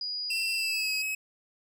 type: tone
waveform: sine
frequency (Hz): 4901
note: D#8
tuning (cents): -27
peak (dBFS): -31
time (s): 0.01-1.02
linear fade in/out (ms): 2
type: tone with pitch glide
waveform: 45% pulse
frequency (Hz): 2692 to 2559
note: E7 to D#7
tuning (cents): +36 to +48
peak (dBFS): -29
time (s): 0.3-1.15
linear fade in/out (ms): 5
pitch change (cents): -88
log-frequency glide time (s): 0.55-0.92
effects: none